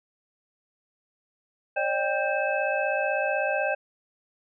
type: tone cluster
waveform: sine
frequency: 550 / 606 / 790 / 1573 / 2599 Hz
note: C#5 / D#5 / G5 / G6 / E7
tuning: -14 / -46 / +13 / +6 / -25 cents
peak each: -30 / -28 / -30 / -30 / -32 dBFS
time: 1.76-3.75 s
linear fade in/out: 10 ms
effects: none